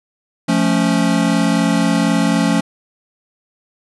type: chord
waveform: square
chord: F augmented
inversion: none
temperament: equal with one note detuned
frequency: 174.61 / 218.6 / 277.2 Hz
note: F3 / A3 / C#4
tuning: 0 / -11 / 0 cents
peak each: -18 dBFS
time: 0.48-2.61 s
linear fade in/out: 10 ms
effects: resampled to 24000 Hz